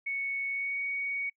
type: tone with pitch glide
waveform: sine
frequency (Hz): 2217 to 2239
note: C#7 to C#7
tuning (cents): 0 to +17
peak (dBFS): -30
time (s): 0.06-1.3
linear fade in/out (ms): 10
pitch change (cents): +17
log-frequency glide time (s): 0.5-0.78
effects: noise-tail reverb RT60 0.1 s tail -24 dB re dry